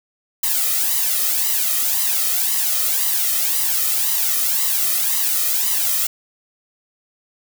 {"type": "noise with flanger", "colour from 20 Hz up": "blue", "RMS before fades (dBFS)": -19, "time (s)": [0.43, 6.07], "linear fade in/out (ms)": 5, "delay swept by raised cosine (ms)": [1, 1.62], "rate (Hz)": 1.9, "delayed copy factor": 0.85, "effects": []}